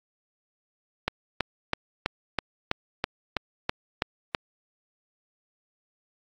click train, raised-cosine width 0.3 ms, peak -8 dBFS, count 11, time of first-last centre 1.08-4.348 s, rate 3.06 Hz, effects AAC 48 kbps

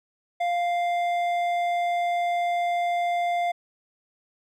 sine tone with hard clipping, 698.5 Hz, F5, in tune, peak -24 dBFS, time 0.4-3.52 s, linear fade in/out 10 ms, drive 8 dB, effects none

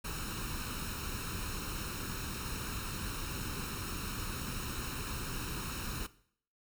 pink noise with comb filter, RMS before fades -39 dBFS, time 0.04-6.07 s, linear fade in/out 10 ms, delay 0.74 ms, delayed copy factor +0.7, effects noise-tail reverb RT60 0.6 s tail -18 dB re dry

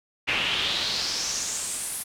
brown noise with band-pass filter sweep, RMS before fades -28 dBFS, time 0.27-2.04 s, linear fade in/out 20 ms, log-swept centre 2500 to 11000 Hz, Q 3.8, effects none

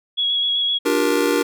sine tone with vibrato, 3338 Hz, G#7, 8 cents sharp, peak -17 dBFS, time 0.17-0.79 s, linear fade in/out 20 ms, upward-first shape square, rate 7.8 Hz, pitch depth 13 cents each way
square chord, G minor seventh, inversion second, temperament just, 294 / 352.8 / 392 / 470.4 Hz, D4 / F4 / G4 / Bb4, +2 / +18 / 0 / +16 cents, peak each -22 / -24 / -24 / -21 dBFS, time 0.85-1.43 s, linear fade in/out 10 ms
effects none

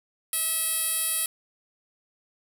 10% pulse tone with band-pass filter, 647 Hz, E5, 32 cents flat, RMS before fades -27 dBFS, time 0.33-1.26 s, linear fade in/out 2 ms, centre 12000 Hz, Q 2.9, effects none

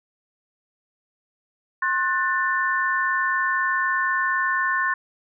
sine chord, F# diminished, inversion second, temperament just, 1065.6 / 1480 / 1776 Hz, C6 / F#6 / A6, +31 / 0 / +16 cents, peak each -24 / -26 / -23 dBFS, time 1.82-4.94 s, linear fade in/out 5 ms, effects none

